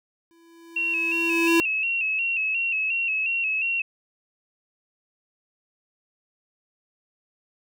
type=tone with exponential growth; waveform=square; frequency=334.2 Hz; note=E4; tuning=24 cents sharp; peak=-17 dBFS; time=0.31-1.6 s; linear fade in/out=0 ms; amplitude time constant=280 ms
type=tone with vibrato; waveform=sine; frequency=2657 Hz; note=E7; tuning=13 cents sharp; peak=-22 dBFS; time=0.76-3.82 s; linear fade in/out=5 ms; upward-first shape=square; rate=2.8 Hz; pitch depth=51 cents each way
effects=none

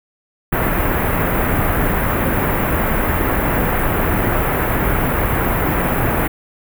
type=band-stop noise; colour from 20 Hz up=pink; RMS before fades=-17 dBFS; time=0.52-6.28 s; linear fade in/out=10 ms; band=2100 to 14000 Hz; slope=24 dB/octave; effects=none

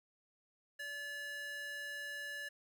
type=tone with high-pass filter; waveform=square; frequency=575 Hz; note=D5; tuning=37 cents flat; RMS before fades=-44 dBFS; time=0.79-2.49 s; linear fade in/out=10 ms; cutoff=1400 Hz; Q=6.1; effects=none

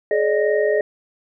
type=tone cluster; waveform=sine; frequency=423.3 / 566 / 608 / 1863 Hz; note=G#4 / C#5 / D#5 / A#6; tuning=+33 / +36 / -40 / -2 cents; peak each=-18 / -24 / -20 / -27 dBFS; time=0.11-0.81 s; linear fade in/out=2 ms; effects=none

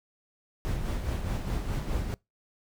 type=noise with tremolo; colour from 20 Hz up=brown; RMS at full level=-29 dBFS; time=0.65-2.14 s; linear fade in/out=0 ms; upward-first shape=sine; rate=4.8 Hz; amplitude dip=45%; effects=noise-tail reverb RT60 0.2 s tail -25 dB re dry

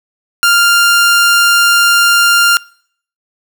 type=tone; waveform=sawtooth; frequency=1396.9 Hz; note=F6; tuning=in tune; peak=-3 dBFS; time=0.43-2.57 s; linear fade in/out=0 ms; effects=noise-tail reverb RT60 0.6 s tail -24 dB re dry

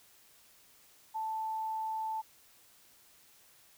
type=tone; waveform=sine; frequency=880 Hz; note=A5; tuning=in tune; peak=-33 dBFS; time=1.14-2.22 s; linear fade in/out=20 ms; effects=white hiss -62 dBFS RMS until 3.77 s

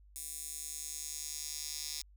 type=tone with high-pass filter sweep; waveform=10% pulse; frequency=150 Hz; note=D3; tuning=37 cents sharp; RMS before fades=-42 dBFS; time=0.16-2.02 s; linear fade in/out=0 ms; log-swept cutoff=8700 to 5200 Hz; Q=2.2; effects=added 50 Hz sine -57 dBFS peak until 2.16 s

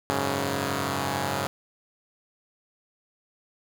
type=chord; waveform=5% pulse; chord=F# suspended second; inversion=none; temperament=equal; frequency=92.5 / 103.83 / 138.59 Hz; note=F#2 / G#2 / C#3; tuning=0 / 0 / 0 cents; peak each=-20 / -21 / -17 dBFS; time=0.1-1.47 s; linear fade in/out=0 ms; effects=8-bit

